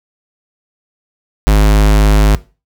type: tone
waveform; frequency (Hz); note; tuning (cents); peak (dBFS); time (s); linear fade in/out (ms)
square; 51.91; G#1; 0; -6; 1.47-2.35; 0
effects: noise-tail reverb RT60 0.3 s tail -18 dB re dry